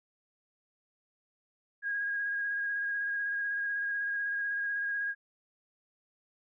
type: tone with vibrato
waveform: sine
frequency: 1638 Hz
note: G#6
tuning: 24 cents flat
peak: -30 dBFS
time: 1.82-5.15 s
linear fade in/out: 50 ms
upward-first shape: square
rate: 16 Hz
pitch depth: 16 cents each way
effects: none